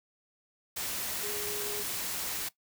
sine tone in noise, 415.3 Hz, G#4, in tune, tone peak -39 dBFS, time 1.23-1.83 s, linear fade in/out 10 ms, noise white, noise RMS -35 dBFS, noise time 0.76-2.49 s, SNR -7 dB, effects noise-tail reverb RT60 0.1 s tail -17 dB re dry

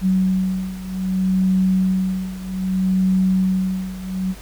sine beating tone pair, 187.3 / 187.93 Hz, F#3 / F#3, +21 / +27 cents, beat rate 0.63 Hz, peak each -18 / -21 dBFS, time 0.01-4.35 s, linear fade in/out 50 ms, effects added 50 Hz sine -37 dBFS peak until 4.41 s + pink hiss -42 dBFS RMS until 4.41 s

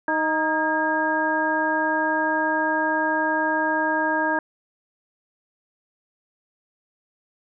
harmonic tone with a mistuned harmonic, 311.8 Hz, D#4, 4 cents sharp, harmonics 1 / 2 / 3 / 4 / 5, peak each -27 / -27 / -24 / -35 / -24 dBFS, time 0.08-4.39 s, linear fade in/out 2 ms, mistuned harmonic 5, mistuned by +68 cents, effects none

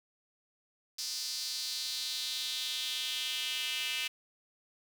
square tone with high-pass filter sweep, 138.3 Hz, C#3, 4 cents flat, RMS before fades -36 dBFS, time 0.98-4.08 s, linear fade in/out 10 ms, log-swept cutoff 5000 to 2700 Hz, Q 3.6, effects 10-bit

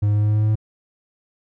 triangle tone with pitch steps, 103.4 / 104.06 / 104.72 / 105.39 / 106.06 / 106.74 / 107.42 / 108.1 Hz, G#2 / G#2 / G#2 / G#2 / G#2 / G#2 / A2 / A2, -7 / +4 / +15 / +26 / +37 / +48 / -41 / -30 cents, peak -13 dBFS, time 0.02-0.556 s, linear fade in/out 10 ms, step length 67 ms, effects none

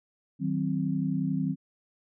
sine chord, C diminished, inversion first, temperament just, 156.98 / 188.37 / 261.6 Hz, Eb3 / Gb3 / C4, +16 / +31 / 0 cents, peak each -30 dBFS, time 0.39-1.56 s, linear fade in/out 50 ms, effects none

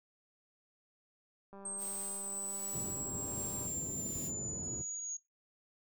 click train, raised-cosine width 1 ms, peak -39 dBFS, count 422, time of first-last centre 1.53-3.667 s, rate 197 Hz
sine linear sweep, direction down, 8372 to 6645 Hz, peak -38 dBFS, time 1.65-5.17 s, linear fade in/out 5 ms
blue noise with tremolo, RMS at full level -48 dBFS, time 1.77-4.32 s, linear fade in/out 50 ms, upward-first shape sine, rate 1.3 Hz, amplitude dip 55%
pink band-pass noise, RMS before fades -45 dBFS, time 2.73-4.82 s, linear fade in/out 5 ms, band 100 to 350 Hz, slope 12 dB/octave
effects noise-tail reverb RT60 0.2 s tail -17 dB re dry

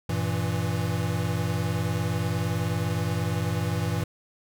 square chord, E diminished, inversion first, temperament equal with one note detuned, 96.76 / 116.54 / 164.81 Hz, G2 / Bb2 / E3, -22 / 0 / 0 cents, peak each -30 dBFS, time 0.09-4.04 s, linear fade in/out 5 ms, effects none

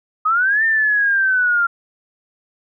sine linear two-way sweep, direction up then down, 1233 to 1812 to 1378 Hz, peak -13 dBFS, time 0.25-1.67 s, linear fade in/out 10 ms, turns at 0.64 s, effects none

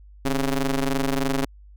sawtooth ring-modulated tone, 138.59 Hz, C#3, in tune, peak -14 dBFS, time 0.25-1.45 s, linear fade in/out 2 ms, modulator 127 Hz, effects added 50 Hz sine -44 dBFS peak until 1.76 s

